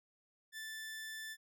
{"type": "tone", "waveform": "sawtooth", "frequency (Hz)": 1760, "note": "A6", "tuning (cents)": 0, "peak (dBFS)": -40, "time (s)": [0.52, 1.37], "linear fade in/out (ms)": 50, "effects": []}